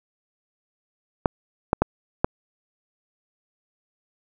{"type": "clicks", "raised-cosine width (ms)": 1, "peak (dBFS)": -3, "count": 4, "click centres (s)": [1.258, 1.731, 1.82, 2.245], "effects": []}